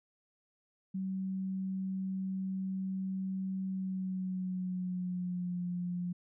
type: tone with pitch glide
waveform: sine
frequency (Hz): 190 to 177.28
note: F#3 to F3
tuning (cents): +46 to +26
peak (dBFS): -33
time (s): 0.94-6.13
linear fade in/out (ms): 10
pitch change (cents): -120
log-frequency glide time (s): 3.67-5.63
effects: none